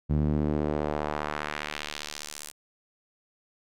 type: tone with band-pass filter sweep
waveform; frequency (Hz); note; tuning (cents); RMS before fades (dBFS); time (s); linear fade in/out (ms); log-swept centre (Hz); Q
sawtooth; 74.9; D2; +35; -30; 0.09-2.52; 20; 150 to 9900; 1.1
effects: none